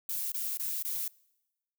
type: noise bursts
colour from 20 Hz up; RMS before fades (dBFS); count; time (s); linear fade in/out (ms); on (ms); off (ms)
violet; -34; 4; 0.09-1.079; 2; 230; 23
effects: noise-tail reverb RT60 1.0 s tail -25 dB re dry